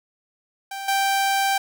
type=tone with level steps; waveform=sawtooth; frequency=784 Hz; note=G5; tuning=in tune; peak=-26 / -15 dBFS; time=0.71-1.58 s; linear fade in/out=5 ms; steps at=0.88 s; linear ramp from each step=5 ms; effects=none